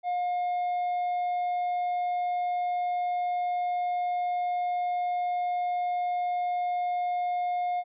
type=tone; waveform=triangle; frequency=714 Hz; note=F5; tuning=38 cents sharp; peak=-24 dBFS; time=0.03-7.84 s; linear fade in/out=50 ms; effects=resampled to 8000 Hz